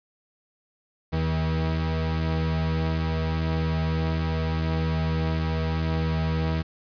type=tone pair together; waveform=45% pulse; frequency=80.5 / 160.17 Hz; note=E2 / E3; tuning=-41 / -49 cents; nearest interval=octave; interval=1192 cents; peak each=-26 dBFS; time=1.12-6.63 s; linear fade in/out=20 ms; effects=resampled to 11025 Hz + 10-bit